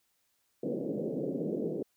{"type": "band-pass noise", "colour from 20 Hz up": "white", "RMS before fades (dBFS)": -34, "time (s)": [0.63, 1.83], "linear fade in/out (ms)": 5, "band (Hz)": [150, 520], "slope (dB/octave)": 48, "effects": ["white hiss -75 dBFS RMS until 1.96 s"]}